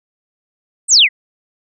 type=exponential sweep; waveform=sine; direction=down; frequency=8870 to 1864.7 Hz; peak=-5 dBFS; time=0.88-1.09 s; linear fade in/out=50 ms; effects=none